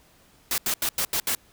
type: noise bursts at uneven times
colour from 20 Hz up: white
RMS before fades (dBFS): -25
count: 6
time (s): 0.51-0.58 / 0.66-0.74 / 0.82-0.89 / 0.98-1.05 / 1.13-1.2 / 1.27-1.35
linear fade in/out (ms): 2
effects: pink hiss -58 dBFS RMS until 1.52 s